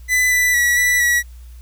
45% pulse tone with pitch steps, 2001 / 1983 / 1935 / 1968 / 1930 Hz, B6 / B6 / B6 / B6 / B6, +22 / +7 / -36 / -7 / -40 cents, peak -13 dBFS, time 0.08-1.23 s, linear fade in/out 50 ms, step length 230 ms, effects added 60 Hz sine -35 dBFS peak until 1.61 s + white hiss -54 dBFS RMS until 1.61 s

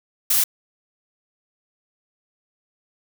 blue noise, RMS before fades -18 dBFS, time 0.3-0.44 s, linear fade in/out 5 ms, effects none

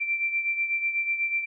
sine beating tone pair, 2349 / 2357.1 Hz, D7 / D7, 0 / +6 cents, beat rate 8.1 Hz, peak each -25 / -32 dBFS, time 0-1.46 s, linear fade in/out 20 ms, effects none

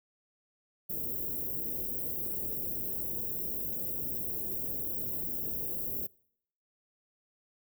white band-stop noise, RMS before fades -35 dBFS, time 0.89-6.07 s, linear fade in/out 10 ms, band 480 to 15000 Hz, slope 24 dB/octave, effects noise-tail reverb RT60 0.7 s tail -25 dB re dry

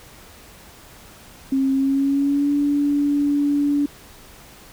sine tone with pitch glide, 268.5 to 287.8 Hz, C4 to D4, +45 to -35 cents, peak -16 dBFS, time 1.52-3.86 s, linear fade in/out 5 ms, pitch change +120 cents, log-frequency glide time 1.74-2.52 s, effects pink hiss -45 dBFS RMS until 4.72 s

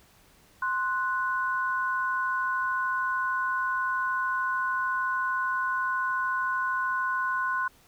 sine tone pair together, 1046.5 / 1480 Hz, C6 / F#6, 0 / 0 cents, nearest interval tritone, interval 600 cents, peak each -28 / -28 dBFS, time 0.62-7.68 s, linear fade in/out 5 ms, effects pink hiss -59 dBFS RMS until 7.87 s

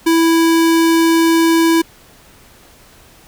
square tone, 329.6 Hz, E4, in tune, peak -10 dBFS, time 0.06-1.82 s, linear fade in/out 10 ms, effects pink hiss -45 dBFS RMS until 3.27 s

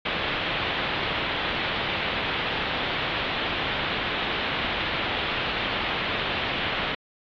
white low-pass noise, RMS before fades -28 dBFS, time 0.05-6.95 s, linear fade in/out 5 ms, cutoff 3600 Hz, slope 48 dB/octave, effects AAC 48 kbps

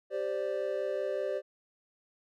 triangle chord, G suspended fourth, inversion none, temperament just, 392 / 522.7 / 588 Hz, G4 / C5 / D5, 0 / -2 / +2 cents, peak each -34 / -33 / -32 dBFS, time 0.1-1.42 s, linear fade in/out 50 ms, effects none

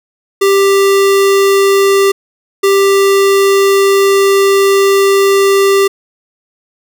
square tone bursts at uneven times, 393.8 Hz, G4, 8 cents sharp, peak -7 dBFS, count 2, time 0.41-2.12 / 2.63-5.88 s, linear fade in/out 10 ms, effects none

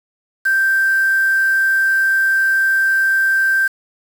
sine tone with quantisation, 1567 Hz, G6, 1 cent flat, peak -12 dBFS, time 0.45-3.68 s, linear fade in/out 10 ms, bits 5, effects none

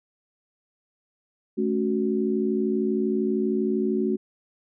sine chord, F# minor, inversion first, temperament equal with one note detuned, 217.2 / 277.2 / 370 Hz, A3 / C#4 / F#4, -22 / 0 / 0 cents, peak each -25 / -28 / -25 dBFS, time 1.57-4.17 s, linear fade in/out 20 ms, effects none

